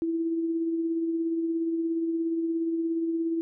sine tone with tremolo, 330 Hz, E4, 2 cents sharp, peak -23 dBFS, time 0.02-3.41 s, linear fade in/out 0 ms, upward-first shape triangle, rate 17 Hz, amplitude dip 40%, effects none

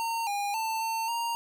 square tone with pitch steps, 916 / 812 / 891 / 900 / 933 Hz, A#5 / G#5 / A5 / A5 / A#5, -31 / -39 / +22 / +39 / +1 cents, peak -29 dBFS, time 0-1.35 s, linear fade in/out 0 ms, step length 270 ms, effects none

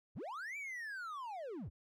triangle linear two-way sweep, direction up then down, 50.2 to 2349 to 50.2 Hz, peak -40 dBFS, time 0.15-1.7 s, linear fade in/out 20 ms, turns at 0.57 s, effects none

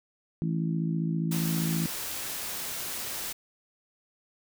harmonic tone, 55 Hz, A1, in tune, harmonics 3 / 4 / 5 / 6, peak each -27 / -34 / -37 / -38 dBFS, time 0.42-1.86 s, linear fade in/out 0 ms
white noise, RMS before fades -35 dBFS, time 1.31-3.33 s, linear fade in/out 10 ms
effects none

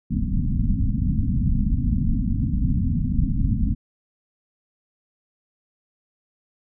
pink low-pass noise, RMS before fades -21 dBFS, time 0.1-3.75 s, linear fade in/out 20 ms, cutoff 270 Hz, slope 96 dB/octave, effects none

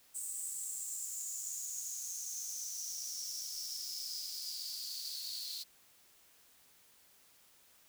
white noise with high-pass filter sweep, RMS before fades -42 dBFS, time 0.14-5.64 s, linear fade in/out 20 ms, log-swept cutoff 8200 to 4200 Hz, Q 9.3, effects white hiss -65 dBFS RMS until 7.88 s

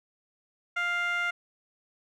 15% pulse tone with band-pass filter, 700 Hz, F5, 4 cents sharp, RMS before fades -29 dBFS, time 0.76-1.31 s, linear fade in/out 10 ms, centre 1700 Hz, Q 2.6, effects none

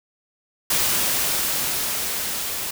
white noise with level ramp, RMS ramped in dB -20 to -28 dBFS, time 0.7-2.71 s, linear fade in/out 5 ms, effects none

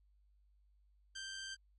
15% pulse tone with amplitude modulation, 1568 Hz, G6, in tune, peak -36 dBFS, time 1.15-1.55 s, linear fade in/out 10 ms, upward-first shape sine, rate 94.3 Hz, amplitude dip 30%, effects added 50 Hz sine -67 dBFS peak until 1.78 s + AAC 32 kbps

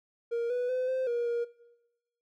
triangle tone with pitch steps, 468.7 / 492.8 / 509 / 519 / 475.7 / 472.5 Hz, A#4 / B4 / C5 / C5 / A#4 / A#4, +9 / -4 / -48 / -14 / +35 / +23 cents, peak -25 dBFS, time 0.31-1.45 s, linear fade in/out 20 ms, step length 190 ms, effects noise-tail reverb RT60 1.0 s tail -22 dB re dry + tanh soft clip ceiling -22 dBFS

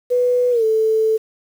sine tone with pitch glide, 493.9 to 440 Hz, B4 to A4, 0 to 0 cents, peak -13 dBFS, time 0.1-1.18 s, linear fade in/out 20 ms, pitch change -200 cents, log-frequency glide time 0.51-0.64 s, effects 7-bit

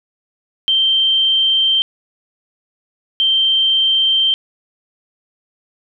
sine tone pair in turn, 3136 / 3136 Hz, G7 / G7, 0 / 0 cents, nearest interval unison, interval 0 cents, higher neither, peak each -11 dBFS, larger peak neither, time 0.68-1.82 / 3.2-4.34 s, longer neither, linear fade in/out 0 ms, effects none

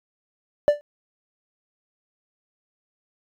triangle tone with exponential decay, 587.3 Hz, D5, in tune, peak -6 dBFS, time 0.68-0.81 s, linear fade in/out 0 ms, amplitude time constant 28 ms, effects tanh soft clip ceiling -6 dBFS

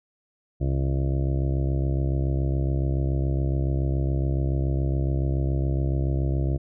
harmonic tone, 67.1 Hz, C2, 44 cents sharp, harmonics 1 / 2 / 3 / 4 / 5 / 6 / 7 / 8 / 9 / 10, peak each -24 / -25 / -41 / -36 / -33 / -41 / -46 / -43 / -41 / -44 dBFS, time 0.6-6.58 s, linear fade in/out 20 ms, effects none

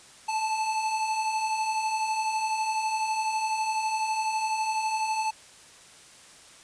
square beating tone pair, 864 / 876 Hz, A5 / A5, -32 / -8 cents, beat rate 12 Hz, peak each -36 / -27 dBFS, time 0.28-5.31 s, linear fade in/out 10 ms, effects white hiss -51 dBFS RMS until 6.63 s + resampled to 22050 Hz

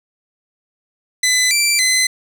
15% pulse tone with pitch steps, 2010 / 2345 / 2036 Hz, B6 / D7 / C7, +30 / -3 / -48 cents, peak -6 dBFS, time 1.23-2.07 s, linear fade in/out 5 ms, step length 280 ms, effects none

